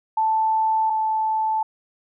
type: tone pair in turn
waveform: sine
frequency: 880 / 875.3 Hz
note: A5 / A5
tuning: 0 / -9 cents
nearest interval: unison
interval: 9 cents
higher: first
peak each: -17 / -19 dBFS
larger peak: first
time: 0.17-0.9 / 0.9-1.63 s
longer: neither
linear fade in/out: 5 ms
effects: none